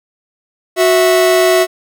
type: tone pair together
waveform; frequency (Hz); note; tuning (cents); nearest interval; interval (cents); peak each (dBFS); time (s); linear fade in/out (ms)
45% pulse; 367.9 / 656.1; F#4 / E5; -10 / -8; minor seventh; 1002; -11; 0.76-1.67; 50
effects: none